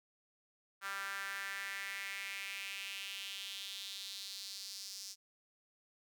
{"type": "tone with high-pass filter sweep", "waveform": "sawtooth", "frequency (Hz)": 196.7, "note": "G3", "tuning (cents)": 6, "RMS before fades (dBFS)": -44, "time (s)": [0.81, 5.16], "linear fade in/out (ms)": 50, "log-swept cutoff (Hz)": [1400, 5400], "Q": 3.4, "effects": []}